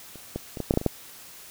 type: clicks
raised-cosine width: 2 ms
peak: -29 / -16 / -21 / -15 / -6 / -11 / -7 / -20 / -7 dBFS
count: 9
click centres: 0.157 / 0.36 / 0.572 / 0.603 / 0.709 / 0.739 / 0.774 / 0.814 / 0.863 s
effects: white hiss -46 dBFS RMS until 1.5 s